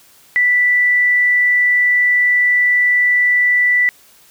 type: tone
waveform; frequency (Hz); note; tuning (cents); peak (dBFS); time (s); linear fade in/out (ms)
sine; 1972; B6; -3; -10; 0.36-3.89; 0
effects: white hiss -48 dBFS RMS until 4.3 s